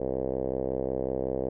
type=tone with low-pass filter; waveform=5% pulse; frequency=65.41 Hz; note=C2; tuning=in tune; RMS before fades=-30 dBFS; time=0-1.49 s; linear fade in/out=5 ms; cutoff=500 Hz; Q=3.3; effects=none